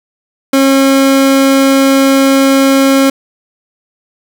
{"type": "tone", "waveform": "30% pulse", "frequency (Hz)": 271.1, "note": "C#4", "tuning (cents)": -38, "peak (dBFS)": -3, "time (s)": [0.53, 3.1], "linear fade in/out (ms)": 5, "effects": []}